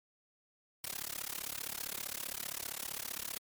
white noise with amplitude modulation, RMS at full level -37 dBFS, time 0.84-3.38 s, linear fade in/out 2 ms, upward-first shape sine, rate 35.3 Hz, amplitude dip 100%, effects MP3 96 kbps

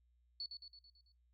sine tone with echo, 4435 Hz, C#8, in tune, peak -40 dBFS, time 0.4-0.46 s, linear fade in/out 2 ms, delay 110 ms, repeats 6, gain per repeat -5 dB, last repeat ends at 1.12 s, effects noise-tail reverb RT60 0.2 s tail -23 dB re dry + added 60 Hz sine -70 dBFS peak until 1.33 s

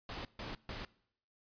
pink noise bursts, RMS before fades -43 dBFS, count 3, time 0.09-0.85 s, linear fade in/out 2 ms, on 160 ms, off 140 ms, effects noise-tail reverb RT60 0.7 s tail -22 dB re dry + resampled to 11025 Hz

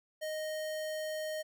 square tone, 621 Hz, D#5, 3 cents flat, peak -36 dBFS, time 0.21-1.43 s, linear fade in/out 20 ms, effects none

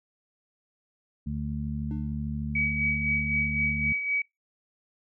harmonic tone, 73.3 Hz, D2, 3 cents flat, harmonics 1 / 2 / 3, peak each -34 / -33 / -33 dBFS, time 1.26-3.93 s, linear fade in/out 10 ms
triangle tone with exponential decay, 299.6 Hz, D4, 35 cents sharp, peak -32 dBFS, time 1.91-2.35 s, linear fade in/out 0 ms, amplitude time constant 94 ms
sine tone with tremolo, 2272 Hz, C#7, 42 cents sharp, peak -23 dBFS, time 2.55-4.22 s, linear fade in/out 5 ms, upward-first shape sine, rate 3.9 Hz, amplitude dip 55%
effects noise-tail reverb RT60 0.2 s tail -24 dB re dry

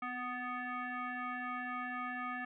sine tone with frequency modulation, 250 Hz, B3, 21 cents sharp, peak -37 dBFS, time 0.02-2.45 s, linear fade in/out 5 ms, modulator 496 Hz, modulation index 3.8, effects none

